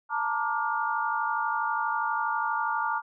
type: chord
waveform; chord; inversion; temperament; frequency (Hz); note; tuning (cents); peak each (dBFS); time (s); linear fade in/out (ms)
sine; Bb major seventh; third; equal with one note detuned; 880 / 932.3 / 1174.7 / 1420.5; A5 / Bb5 / D6 / F6; 0 / 0 / 0 / +29; -31; 0.09-3.02; 50
effects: none